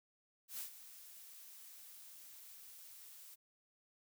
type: noise with ADSR envelope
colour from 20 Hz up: blue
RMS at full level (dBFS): -43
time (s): 0.48-3.36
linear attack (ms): 110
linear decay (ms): 110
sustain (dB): -13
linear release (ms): 22
effects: none